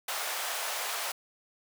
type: high-pass noise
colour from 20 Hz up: pink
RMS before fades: -34 dBFS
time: 0.08-1.12 s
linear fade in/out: 5 ms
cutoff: 630 Hz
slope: 24 dB/octave
effects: none